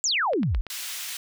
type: exponential sweep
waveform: sine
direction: down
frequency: 7700 to 38.31 Hz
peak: -21 dBFS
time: 0.04-0.61 s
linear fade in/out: 0 ms
type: clicks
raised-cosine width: 0.3 ms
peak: -21 dBFS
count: 4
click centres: 0.334 / 0.432 / 0.548 / 0.667 s
type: high-pass noise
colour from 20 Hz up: pink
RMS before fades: -34 dBFS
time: 0.7-1.17 s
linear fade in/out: 2 ms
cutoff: 2500 Hz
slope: 12 dB/octave
effects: none